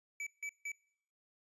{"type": "tone bursts", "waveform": "square", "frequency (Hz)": 2299, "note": "D7", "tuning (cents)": -37, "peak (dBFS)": -39, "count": 3, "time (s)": [0.2, 0.718], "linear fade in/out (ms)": 2, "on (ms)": 66, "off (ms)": 160, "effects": ["noise-tail reverb RT60 0.7 s tail -24 dB re dry", "resampled to 24000 Hz"]}